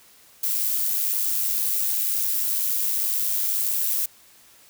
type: noise with amplitude modulation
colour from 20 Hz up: violet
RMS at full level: -22 dBFS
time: 0.43-4.06 s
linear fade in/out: 5 ms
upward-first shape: sine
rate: 102 Hz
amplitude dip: 40%
effects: white hiss -53 dBFS RMS until 4.69 s